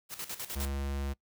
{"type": "noise with tremolo", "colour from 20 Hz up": "white", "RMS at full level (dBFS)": -38, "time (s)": [0.09, 0.7], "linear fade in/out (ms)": 50, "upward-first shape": "square", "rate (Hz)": 9.8, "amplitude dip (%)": 75}
{"type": "tone", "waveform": "square", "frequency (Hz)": 69.3, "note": "C#2", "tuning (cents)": 0, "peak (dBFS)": -33, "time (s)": [0.55, 1.14], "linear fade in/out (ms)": 20}
{"effects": ["noise-tail reverb RT60 0.1 s tail -22 dB re dry"]}